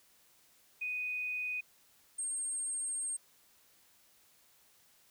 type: tone pair in turn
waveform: sine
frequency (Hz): 2489 / 8543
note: D#7 / C9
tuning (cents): 0 / +35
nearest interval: octave + major sixth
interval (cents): 2135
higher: second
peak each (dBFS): -34 / -34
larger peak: neither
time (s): 0.81-1.61 / 2.18-3.17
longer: second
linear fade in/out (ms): 10
effects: white hiss -66 dBFS RMS until 5.1 s